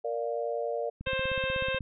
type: chord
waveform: sine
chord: Bb major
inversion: none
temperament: equal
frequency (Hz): 466.2 / 587.3 / 698.5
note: Bb4 / D5 / F5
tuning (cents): 0 / 0 / 0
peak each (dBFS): -32 / -33 / -36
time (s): 0.04-0.9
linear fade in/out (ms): 10
type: click train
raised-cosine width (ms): 5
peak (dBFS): -27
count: 14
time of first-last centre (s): 1.01-1.808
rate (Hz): 16.3
type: harmonic tone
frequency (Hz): 527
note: C5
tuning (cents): +12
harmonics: 1 / 2 / 3 / 4 / 5 / 6 / 7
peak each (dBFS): -31 / -39 / -35 / -42 / -34 / -41 / -41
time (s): 1.06-1.79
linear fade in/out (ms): 10
effects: none